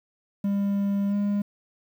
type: tone with pitch glide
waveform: triangle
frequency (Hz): 200.1 to 203.5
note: G3 to G#3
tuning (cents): +36 to -35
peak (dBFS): -20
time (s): 0.44-1.42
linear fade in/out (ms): 5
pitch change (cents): +29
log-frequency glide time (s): 1.08-1.15
effects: 9-bit